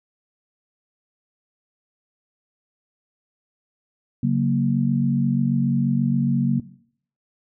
sine chord, F# major, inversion second, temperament equal, 138.59 / 185 / 233.1 Hz, C#3 / F#3 / A#3, 0 / 0 / 0 cents, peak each -21 / -23 / -21 dBFS, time 4.23-6.6 s, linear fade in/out 5 ms, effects noise-tail reverb RT60 0.6 s tail -17 dB re dry

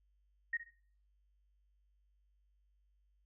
sine tone with echo, 1864.7 Hz, A#6, in tune, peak -33 dBFS, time 0.53-0.57 s, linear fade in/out 5 ms, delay 64 ms, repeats 2, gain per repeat -15 dB, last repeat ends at 0.698 s, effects noise-tail reverb RT60 0.5 s tail -17 dB re dry + added 50 Hz sine -70 dBFS peak until 3.25 s

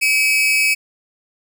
40% pulse tone pair together, 2297 / 2570 Hz, D7 / E7, -39 / -45 cents, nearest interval major second, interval 194 cents, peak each -17 / -14 dBFS, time 0.01-0.75 s, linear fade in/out 20 ms, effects none

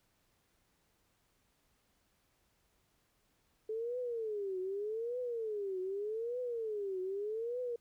sine tone with vibrato, 430 Hz, A4, 40 cents flat, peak -35 dBFS, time 3.69-7.76 s, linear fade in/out 5 ms, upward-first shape triangle, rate 0.83 Hz, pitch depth 280 cents each way, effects pink hiss -75 dBFS RMS until 7.8 s

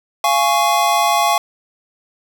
square chord, Db major, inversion first, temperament just, 693 / 831.5 / 1108.7 Hz, F5 / Ab5 / Db6, -14 / +2 / 0 cents, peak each -18 dBFS, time 0.24-1.38 s, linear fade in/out 2 ms, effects none

